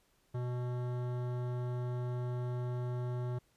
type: tone with hard clipping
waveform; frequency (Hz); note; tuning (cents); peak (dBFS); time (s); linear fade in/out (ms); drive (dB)
sine; 123.47; B2; 0; -36; 0.34-3.39; 10; 16
effects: pink hiss -72 dBFS RMS until 3.56 s + resampled to 32000 Hz